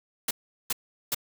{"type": "noise bursts", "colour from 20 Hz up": "white", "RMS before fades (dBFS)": -27, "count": 3, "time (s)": [0.28, 1.147], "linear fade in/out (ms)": 5, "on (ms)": 29, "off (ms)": 390, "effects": []}